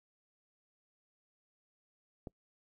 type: click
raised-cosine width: 2 ms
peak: -29 dBFS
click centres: 2.272 s
effects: noise-tail reverb RT60 0.1 s tail -26 dB re dry